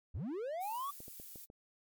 triangle linear sweep, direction up, 53.3 to 1174.7 Hz, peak -35 dBFS, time 0.14-0.91 s, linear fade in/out 10 ms
violet noise, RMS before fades -50 dBFS, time 0.6-1.46 s, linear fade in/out 20 ms
clicks, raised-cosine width 2 ms, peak -39 dBFS, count 5, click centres 1.004 / 1.081 / 1.199 / 1.358 / 1.501 s
effects MP3 96 kbps

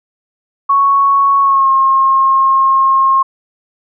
sine tone with pitch glide, 1108.7 to 1073.4 Hz, C#6 to C6, 0 to +44 cents, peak -7 dBFS, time 0.69-3.23 s, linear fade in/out 10 ms, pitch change -56 cents, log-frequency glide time 1.41-1.7 s, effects none

